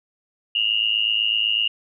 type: tone with amplitude modulation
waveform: sine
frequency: 2841 Hz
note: F7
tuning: 29 cents sharp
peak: -14 dBFS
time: 0.55-1.68 s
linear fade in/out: 5 ms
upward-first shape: sine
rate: 108 Hz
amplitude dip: 90%
effects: none